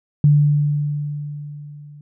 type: tone with level ramp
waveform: sine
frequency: 146.83 Hz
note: D3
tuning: in tune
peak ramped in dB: -8 to -38 dBFS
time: 0.24-2.01 s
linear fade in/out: 2 ms
effects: none